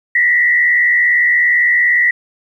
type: tone with frequency modulation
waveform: sine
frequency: 1944 Hz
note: B6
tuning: 28 cents flat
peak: -9 dBFS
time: 0.15-2.11 s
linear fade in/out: 5 ms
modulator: 77.4 Hz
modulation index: 0.91
effects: 8-bit